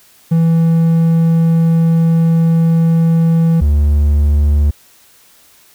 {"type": "tone pair in turn", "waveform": "triangle", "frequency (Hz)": [164.81, 73.2], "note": ["E3", "D2"], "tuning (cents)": [0, -5], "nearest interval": "octave + major second", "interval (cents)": 1405, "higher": "first", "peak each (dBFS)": -6, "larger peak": "neither", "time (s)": [[0.31, 3.61], [3.61, 4.71]], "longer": "first", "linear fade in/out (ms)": 10, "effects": ["white hiss -47 dBFS RMS until 5.74 s"]}